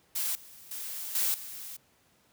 blue noise with level steps, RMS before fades -31 / -51 / -38 / -28 / -42 dBFS, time 0.15-1.77 s, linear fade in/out 10 ms, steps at 0.35 / 0.71 / 1.15 / 1.34 s, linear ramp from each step 2 ms, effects pink hiss -66 dBFS RMS until 2.32 s + high-pass 80 Hz 12 dB/octave

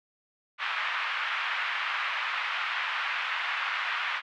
pink band-pass noise, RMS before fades -31 dBFS, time 0.58-4.22 s, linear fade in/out 50 ms, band 1100 to 2900 Hz, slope 24 dB/octave, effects none

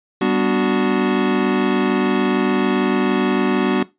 square chord, G major seventh, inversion none, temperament equal, 196 / 246.9 / 293.7 / 370 Hz, G3 / B3 / D4 / F#4, 0 / 0 / 0 / 0 cents, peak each -23 / -21 / -22 / -20 dBFS, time 0.21-3.83 s, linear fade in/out 5 ms, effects noise-tail reverb RT60 0.2 s tail -18 dB re dry + resampled to 8000 Hz

